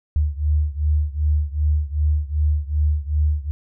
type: beating tone pair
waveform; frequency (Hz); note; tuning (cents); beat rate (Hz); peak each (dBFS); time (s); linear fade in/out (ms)
sine; 74.2 / 76.8; D2 / D#2; +18 / -22; 2.6; -19 / -21; 0.16-3.51; 0
effects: none